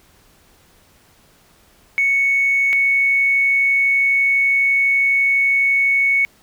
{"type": "tone pair in turn", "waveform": "triangle", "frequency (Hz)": [2217, 2217], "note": ["C#7", "C#7"], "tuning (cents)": [0, 0], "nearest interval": "unison", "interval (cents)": 0, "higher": "neither", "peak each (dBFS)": [-10, -9], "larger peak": "second", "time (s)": [[1.98, 2.73], [2.73, 6.25]], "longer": "second", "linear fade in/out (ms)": 0, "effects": ["tanh soft clip ceiling -11 dBFS", "pink hiss -53 dBFS RMS until 6.42 s"]}